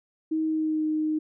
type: tone with pitch glide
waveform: sine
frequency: 316.1 to 309.6 Hz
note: D#4 to D#4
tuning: +27 to -9 cents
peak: -23 dBFS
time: 0.31-1.19 s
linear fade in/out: 10 ms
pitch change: -36 cents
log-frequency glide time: 0.44-0.85 s
effects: none